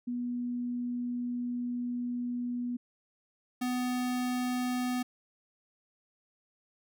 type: tone pair in turn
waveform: sine / square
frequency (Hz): 243.7 / 249.4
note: B3 / B3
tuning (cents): -23 / +17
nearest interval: unison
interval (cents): 40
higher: second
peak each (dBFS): -31 / -30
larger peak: second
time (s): 0.07-2.77 / 3.61-5.03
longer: first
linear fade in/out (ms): 10
effects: none